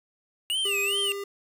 square tone with vibrato, 2807 Hz, F7, 8 cents sharp, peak -25 dBFS, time 0.5-1.12 s, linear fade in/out 0 ms, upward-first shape sine, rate 2.5 Hz, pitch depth 200 cents each way
square tone, 400 Hz, G4, 35 cents sharp, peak -32 dBFS, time 0.65-1.24 s, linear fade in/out 5 ms
effects resampled to 32000 Hz + 9-bit

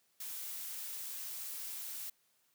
blue noise, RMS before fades -43 dBFS, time 0.2-2.1 s, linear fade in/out 5 ms, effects white hiss -74 dBFS RMS until 2.54 s + high-pass 100 Hz 12 dB/octave

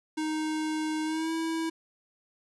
square tone with pitch glide, 311.1 to 325.6 Hz, D#4 to E4, 0 to -21 cents, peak -29 dBFS, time 0.17-1.7 s, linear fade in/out 10 ms, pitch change +79 cents, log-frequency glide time 1.04-1.32 s, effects resampled to 24000 Hz + 10-bit

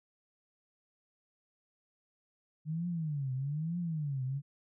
sine tone with vibrato, 150.6 Hz, D3, 44 cents sharp, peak -32 dBFS, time 2.65-4.42 s, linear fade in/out 50 ms, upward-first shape triangle, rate 1.1 Hz, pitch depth 290 cents each way, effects none

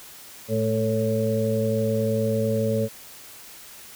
harmonic tone with a mistuned harmonic, 111.1 Hz, A2, 17 cents sharp, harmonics 1 / 2 / 4 / 5, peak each -26 / -26 / -26 / -26 dBFS, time 0.48-2.89 s, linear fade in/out 50 ms, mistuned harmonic 2, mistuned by -32 cents, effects white hiss -44 dBFS RMS until 3.95 s

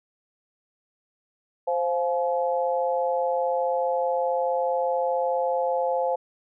sine chord, F minor, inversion second, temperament equal with one note detuned, 523.3 / 698.5 / 852.5 Hz, C5 / F5 / Ab5, 0 / 0 / +45 cents, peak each -24 / -28 / -28 dBFS, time 1.67-6.16 s, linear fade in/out 10 ms, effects none

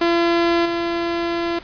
sawtooth tone with level steps, 340 Hz, F4, 46 cents flat, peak -11 / -16 dBFS, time 0.01-1.59 s, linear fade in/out 5 ms, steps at 0.65 s, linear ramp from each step 10 ms, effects pink hiss -40 dBFS RMS until 1.63 s + resampled to 11025 Hz

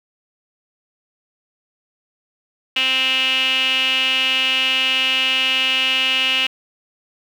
sawtooth tone with band-pass filter, 261.6 Hz, C4, in tune, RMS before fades -18 dBFS, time 2.76-6.47 s, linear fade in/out 5 ms, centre 2800 Hz, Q 9.8, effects 7-bit

